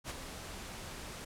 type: noise with ADSR envelope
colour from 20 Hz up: pink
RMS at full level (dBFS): -38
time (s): 0.04-1.25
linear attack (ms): 57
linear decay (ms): 25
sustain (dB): -7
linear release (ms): 9
effects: low-pass 11000 Hz 12 dB/octave